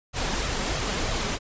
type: noise with flanger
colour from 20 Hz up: pink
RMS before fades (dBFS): -27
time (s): 0.13-1.39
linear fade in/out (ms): 50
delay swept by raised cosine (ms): 1.5 to 5.3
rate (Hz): 3.1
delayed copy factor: +0.55
effects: resampled to 16000 Hz